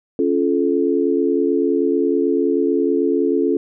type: chord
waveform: sine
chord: Db augmented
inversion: none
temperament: just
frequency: 277.2 / 346.5 / 433.1 Hz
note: Db4 / F4 / A4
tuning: 0 / -14 / -27 cents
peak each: -19 dBFS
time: 0.19-3.57 s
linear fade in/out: 2 ms
effects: none

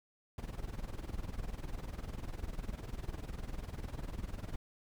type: noise with tremolo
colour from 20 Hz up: brown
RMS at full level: -38 dBFS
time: 0.38-4.56 s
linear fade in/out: 2 ms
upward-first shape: sine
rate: 20 Hz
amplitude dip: 80%
effects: none

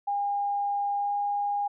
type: tone with pitch glide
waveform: sine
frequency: 810 to 814.7 Hz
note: G#5 to G#5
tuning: -43 to -33 cents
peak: -25 dBFS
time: 0.07-1.68 s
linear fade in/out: 10 ms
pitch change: +10 cents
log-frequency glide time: 0.98-1.13 s
effects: none

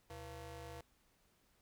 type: ring-modulated tone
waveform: 20% pulse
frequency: 203.9 Hz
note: G#3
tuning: 32 cents flat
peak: -40 dBFS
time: 0.1-0.81 s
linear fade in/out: 2 ms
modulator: 280 Hz
effects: pink hiss -74 dBFS RMS until 1.61 s

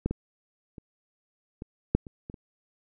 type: clicks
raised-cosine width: 3 ms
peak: -13 / -17 / -29 / -24 / -7 / -29 / -25 / -30 dBFS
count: 8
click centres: 0.06 / 0.11 / 0.782 / 1.621 / 1.95 / 2.068 / 2.299 / 2.342 s
effects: none

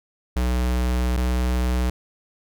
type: tone pair in turn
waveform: square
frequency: 61.74 / 62.03 Hz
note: B1 / B1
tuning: 0 / +8 cents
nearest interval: unison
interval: 8 cents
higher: second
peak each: -20 dBFS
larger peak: neither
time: 0.36-1.17 / 1.17-1.9 s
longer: first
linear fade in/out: 5 ms
effects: none

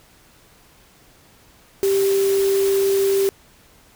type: tone in noise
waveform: sine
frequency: 392 Hz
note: G4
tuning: in tune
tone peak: -15 dBFS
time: 1.83-3.29 s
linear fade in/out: 0 ms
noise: white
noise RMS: -30 dBFS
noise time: 1.83-3.29 s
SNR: +12 dB
effects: pink hiss -52 dBFS RMS until 3.95 s

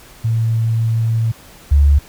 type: tone pair in turn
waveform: sine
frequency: 113.3 / 71.49 Hz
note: A#2 / D2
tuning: -49 / -46 cents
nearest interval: minor sixth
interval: 797 cents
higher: first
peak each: -13 / -7 dBFS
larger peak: second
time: 0.24-1.32 / 1.71-1.99 s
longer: first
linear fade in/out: 10 ms
effects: pink hiss -42 dBFS RMS until 2.08 s

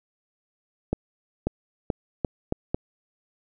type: accelerating click train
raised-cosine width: 2 ms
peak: -10 dBFS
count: 6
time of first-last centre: 0.93-2.745 s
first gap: 540 ms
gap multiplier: 0.8
effects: none

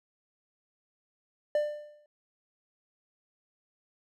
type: tone with exponential decay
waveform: triangle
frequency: 595 Hz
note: D5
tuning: 22 cents sharp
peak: -20 dBFS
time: 1.55-2.06 s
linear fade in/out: 2 ms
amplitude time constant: 110 ms
effects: none

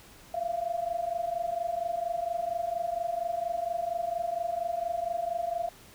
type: tone pair together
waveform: sine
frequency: 671.7 / 696 Hz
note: E5 / F5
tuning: +32 / -6 cents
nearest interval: minor second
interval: 62 cents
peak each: -32 / -31 dBFS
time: 0.34-5.69 s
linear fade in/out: 5 ms
effects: pink hiss -53 dBFS RMS until 5.94 s

